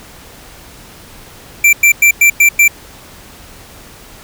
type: tone bursts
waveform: square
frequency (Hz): 2349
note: D7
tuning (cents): 0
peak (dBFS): -5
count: 6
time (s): 1.64-2.68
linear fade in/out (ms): 5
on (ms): 90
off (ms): 100
effects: pink hiss -37 dBFS RMS until 4.23 s